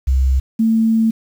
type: tone pair in turn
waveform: sine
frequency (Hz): 65.8 / 223.9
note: C2 / A3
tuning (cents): +10 / +30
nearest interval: octave + major sixth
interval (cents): 2120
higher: second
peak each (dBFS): -11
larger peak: neither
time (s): 0.07-0.4 / 0.59-1.11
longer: second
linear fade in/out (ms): 10
effects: 7-bit